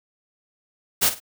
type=noise with echo; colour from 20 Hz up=white; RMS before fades=-18 dBFS; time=1.01-1.1 s; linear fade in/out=20 ms; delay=51 ms; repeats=2; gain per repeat=-12 dB; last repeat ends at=1.202 s; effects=none